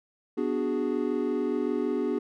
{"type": "chord", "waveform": "triangle", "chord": "G# half-diminished seventh", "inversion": "first", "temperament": "equal", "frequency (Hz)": [246.9, 293.7, 370, 415.3], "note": ["B3", "D4", "F#4", "G#4"], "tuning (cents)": [0, 0, 0, 0], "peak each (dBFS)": -29, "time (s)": [0.37, 2.19], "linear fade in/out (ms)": 10, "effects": []}